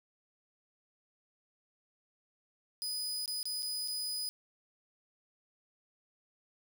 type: tone with dropouts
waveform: sawtooth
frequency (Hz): 4978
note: D#8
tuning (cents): 0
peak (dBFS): -32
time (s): 2.82-4.29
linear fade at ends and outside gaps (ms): 0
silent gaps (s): 3.258-3.278 / 3.429-3.455 / 3.623-3.629 / 3.876-3.882
effects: 10-bit